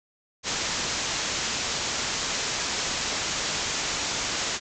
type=low-pass noise; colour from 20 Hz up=white; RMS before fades=-29 dBFS; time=0.43-4.6 s; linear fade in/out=50 ms; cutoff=7400 Hz; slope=96 dB/octave; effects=none